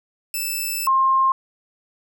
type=tone pair in turn; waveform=5% pulse / sine; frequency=2637 / 1062.3 Hz; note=E7 / C6; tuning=0 / +26 cents; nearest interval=octave + major third; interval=1574 cents; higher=first; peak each=-14 dBFS; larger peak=neither; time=0.34-0.87 / 0.87-1.32 s; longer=first; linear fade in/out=2 ms; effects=none